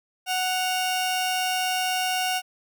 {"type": "tone pair together", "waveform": "sawtooth", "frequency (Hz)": [740, 2792], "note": ["F#5", "F7"], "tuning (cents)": [0, -1], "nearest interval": "octave + major seventh", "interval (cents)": 2299, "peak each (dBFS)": [-21, -25], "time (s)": [0.26, 2.42], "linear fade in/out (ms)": 50, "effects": []}